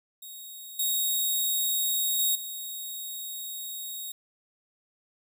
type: tone with level steps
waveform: 5% pulse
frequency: 3764 Hz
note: A#7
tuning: 16 cents sharp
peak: -33 / -17 / -15 / -27 dBFS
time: 0.22-4.12 s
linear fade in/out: 5 ms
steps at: 0.79 / 2.19 / 2.35 s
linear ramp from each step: 5 ms
effects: none